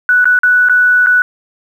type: tone with dropouts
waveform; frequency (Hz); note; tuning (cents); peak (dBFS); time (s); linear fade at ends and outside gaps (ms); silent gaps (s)
sine; 1480; F#6; 0; -6; 0.09-1.22; 1; 0.244-0.255 / 0.39-0.433 / 0.687-0.696 / 1.062-1.069
effects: 7-bit